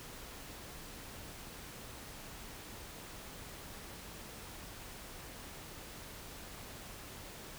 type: silence
effects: pink hiss -49 dBFS RMS until 7.58 s